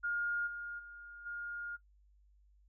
sine tone with level steps, 1419 Hz, F6, 27 cents sharp, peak -32 / -40 / -48 / -39 dBFS, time 0.03-1.77 s, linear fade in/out 20 ms, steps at 0.46 / 0.78 / 1.25 s, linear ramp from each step 20 ms, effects noise-tail reverb RT60 0.1 s tail -19 dB re dry + added 50 Hz sine -63 dBFS peak until 2.68 s

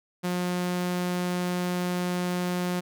sawtooth tone, 178.8 Hz, F3, 41 cents sharp, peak -22 dBFS, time 0.23-2.81 s, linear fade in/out 20 ms, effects none

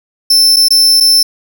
40% pulse tone with dropouts, 5320 Hz, E8, 15 cents sharp, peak -4 dBFS, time 0.3-1.23 s, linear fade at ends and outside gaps 5 ms, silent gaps 0.562-0.566 / 0.685-0.705 / 1.002-1.006 s, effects none

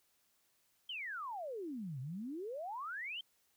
sine exponential two-way sweep, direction down then up, 3197 to 123.47 to 3197 Hz, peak -40 dBFS, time 0.89-3.21 s, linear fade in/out 5 ms, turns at 2 s, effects white hiss -75 dBFS RMS until 3.56 s

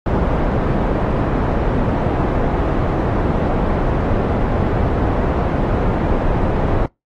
pink low-pass noise, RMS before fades -17 dBFS, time 0.06-6.86 s, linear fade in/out 2 ms, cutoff 840 Hz, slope 12 dB/octave, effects noise-tail reverb RT60 0.2 s tail -25 dB re dry + AAC 32 kbps

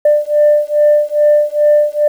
sine beating tone pair, 593 / 595.4 Hz, D5 / D5, +17 / +24 cents, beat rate 2.4 Hz, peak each -10 dBFS, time 0.05-2.08 s, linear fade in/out 5 ms, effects tanh soft clip ceiling -2 dBFS + 7-bit

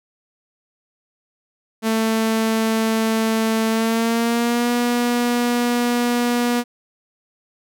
sawtooth tone with pitch glide, 222.5 to 241.2 Hz, A3 to B3, +20 to -41 cents, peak -13 dBFS, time 1.82-6.64 s, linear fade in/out 50 ms, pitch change +139 cents, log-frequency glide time 3.69-4.71 s, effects none

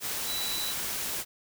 sine tone in noise, 3951 Hz, B7, in tune, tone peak -33 dBFS, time 0.25-0.75 s, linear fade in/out 50 ms, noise white, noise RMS -33 dBFS, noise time 0-1.25 s, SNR -3 dB, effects none

